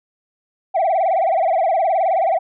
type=tone with vibrato; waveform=sine; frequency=709 Hz; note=F5; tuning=26 cents sharp; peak=-12 dBFS; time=0.74-2.39 s; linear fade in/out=20 ms; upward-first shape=sine; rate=19 Hz; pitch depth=180 cents each way; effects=tanh soft clip ceiling -12 dBFS